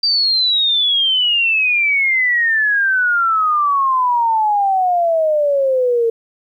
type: exponential sweep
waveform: sine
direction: down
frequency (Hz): 4699 to 453.3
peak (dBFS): -12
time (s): 0.03-6.1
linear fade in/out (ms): 5
effects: 9-bit